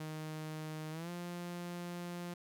sawtooth tone with pitch glide, 155.8 to 174.88 Hz, D#3 to F3, +3 to +3 cents, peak -37 dBFS, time 0-2.34 s, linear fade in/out 5 ms, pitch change +200 cents, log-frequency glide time 0.91-1.1 s, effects none

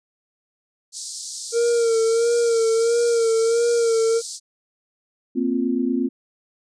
white band-pass noise, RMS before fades -33 dBFS, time 0.92-4.4 s, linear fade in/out 50 ms, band 4200 to 9000 Hz, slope 48 dB/octave
triangle tone with vibrato, 461.3 Hz, A#4, 18 cents flat, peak -14 dBFS, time 1.52-4.22 s, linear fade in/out 50 ms, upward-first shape sine, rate 1.5 Hz, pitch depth 43 cents each way
sine chord, Bb suspended second, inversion none, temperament equal, 233.1 / 261.6 / 349.2 Hz, Bb3 / C4 / F4, 0 / 0 / 0 cents, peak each -24 / -21 / -26 dBFS, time 5.35-6.09 s, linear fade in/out 20 ms
effects resampled to 22050 Hz

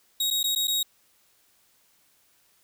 sawtooth tone with dropouts, 3780 Hz, A#7, 23 cents sharp, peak -20 dBFS, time 0.2-0.83 s, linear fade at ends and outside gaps 5 ms, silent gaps 0.304-0.309 / 0.431-0.44 / 0.551-0.559 / 0.673-0.679 s, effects white hiss -64 dBFS RMS until 2.63 s

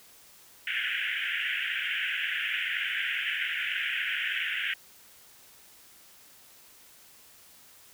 pink band-pass noise, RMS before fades -31 dBFS, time 0.67-4.74 s, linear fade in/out 5 ms, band 1500 to 3200 Hz, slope 96 dB/octave, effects white hiss -55 dBFS RMS until 7.93 s

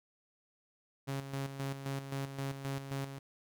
sawtooth tone with tremolo, 137.1 Hz, C#3, 19 cents flat, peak -31 dBFS, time 1.07-3.19 s, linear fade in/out 20 ms, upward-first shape square, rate 3.8 Hz, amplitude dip 60%, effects none

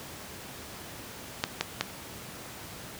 clicks, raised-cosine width 0.2 ms, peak -8 dBFS, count 3, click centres 1.439 / 1.61 / 1.81 s, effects pink hiss -43 dBFS RMS until 2.99 s + high-pass 80 Hz 12 dB/octave

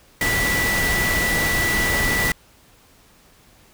sine tone in noise, 1966 Hz, B6, 8 cents flat, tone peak -20 dBFS, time 0.21-2.32 s, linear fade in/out 2 ms, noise pink, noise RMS -23 dBFS, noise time 0.21-2.32 s, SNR 0 dB, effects pink hiss -53 dBFS RMS until 3.73 s

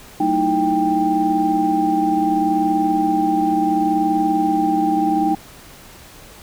sine tone cluster, 190.8 / 225.8 / 310.5 / 331.2 / 790 Hz, G3 / A3 / D#4 / E4 / G5, -47 / +45 / -3 / +8 / +13 cents, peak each -27 / -27 / -18 / -27 / -18 dBFS, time 0.2-5.35 s, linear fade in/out 5 ms, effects pink hiss -42 dBFS RMS until 6.42 s

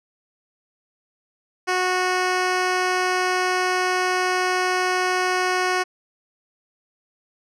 10% pulse tone, 366.7 Hz, F#4, 15 cents flat, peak -11 dBFS, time 1.67-5.84 s, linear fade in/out 20 ms, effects low-pass 7000 Hz 12 dB/octave

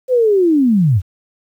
sine linear sweep, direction down, 523.3 to 80.1 Hz, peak -9 dBFS, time 0.08-1.02 s, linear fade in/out 50 ms, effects 8-bit

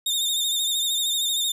sawtooth tone with vibrato, 3654 Hz, A#7, 35 cents flat, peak -19 dBFS, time 0.06-1.52 s, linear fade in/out 5 ms, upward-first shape sine, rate 13 Hz, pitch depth 53 cents each way, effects none

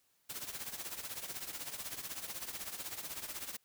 white noise with tremolo, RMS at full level -40 dBFS, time 0.29-3.57 s, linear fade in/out 10 ms, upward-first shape triangle, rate 16 Hz, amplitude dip 80%, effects white hiss -74 dBFS RMS until 3.64 s

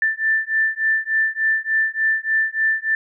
sine beating tone pair, 1770 / 1773.4 Hz, A6 / A6, +10 / +13 cents, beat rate 3.4 Hz, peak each -20 dBFS, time 0.02-2.95 s, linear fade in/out 2 ms, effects none

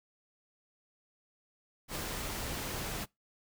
pink noise with ADSR envelope, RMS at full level -36 dBFS, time 1.88-3.06 s, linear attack 73 ms, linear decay 16 ms, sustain -2 dB, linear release 31 ms, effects noise-tail reverb RT60 0.2 s tail -25 dB re dry

